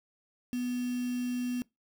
sine tone with quantisation, 246.9 Hz, B3, in tune, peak -30 dBFS, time 0.53-1.62 s, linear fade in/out 0 ms, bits 7, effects noise-tail reverb RT60 0.2 s tail -23 dB re dry

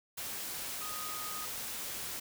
sine tone in noise, 1244.5 Hz, D#6, in tune, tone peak -43 dBFS, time 0.81-1.46 s, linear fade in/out 10 ms, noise white, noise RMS -40 dBFS, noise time 0.17-2.2 s, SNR -6 dB, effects none

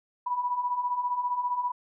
sine beating tone pair, 970 / 985 Hz, B5 / B5, -31 / -5 cents, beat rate 15 Hz, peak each -33 / -27 dBFS, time 0.26-1.72 s, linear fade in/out 10 ms, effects none

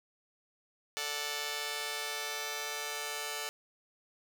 5% pulse chord, D major, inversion second, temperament just, 440.5 / 587.3 / 734.2 Hz, A4 / D5 / F#5, +2 / 0 / -14 cents, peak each -27 / -29 / -31 dBFS, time 0.97-3.49 s, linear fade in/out 0 ms, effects none

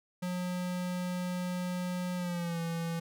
square tone with pitch glide, 180 to 166.98 Hz, F#3 to E3, -47 to +23 cents, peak -33 dBFS, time 0.22-3 s, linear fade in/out 10 ms, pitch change -130 cents, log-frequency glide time 2.16-2.6 s, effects none

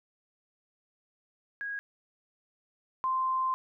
sine tone pair in turn, 1646 / 1042.6 Hz, G#6 / C6, -16 / -6 cents, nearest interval minor sixth, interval 790 cents, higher first, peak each -33 / -26 dBFS, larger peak second, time 1.61-1.79 / 3.04-3.54 s, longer second, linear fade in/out 0 ms, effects none

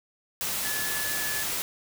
sine tone in noise, 1721 Hz, A6, 39 cents flat, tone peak -33 dBFS, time 0.65-1.43 s, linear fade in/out 0 ms, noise white, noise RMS -30 dBFS, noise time 0.41-1.62 s, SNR -6 dB, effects none

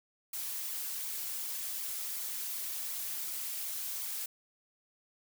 blue noise with flanger, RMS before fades -38 dBFS, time 0.33-4.26 s, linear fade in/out 5 ms, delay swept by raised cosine 0.87 to 5.37 ms, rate 2.7 Hz, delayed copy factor +0.5, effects none

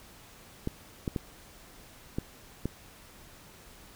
clicks, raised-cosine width 3 ms, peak -17 dBFS, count 5, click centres 0.674 / 1.078 / 1.162 / 2.185 / 2.656 s, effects pink hiss -53 dBFS RMS until 3.95 s

